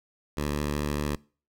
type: tone with vibrato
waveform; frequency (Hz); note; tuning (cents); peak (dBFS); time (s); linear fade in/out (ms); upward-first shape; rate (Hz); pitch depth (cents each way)
10% pulse; 73.42; D2; 0; -19; 0.37-1.16; 5; sine; 5; 11
effects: noise-tail reverb RT60 0.4 s tail -24 dB re dry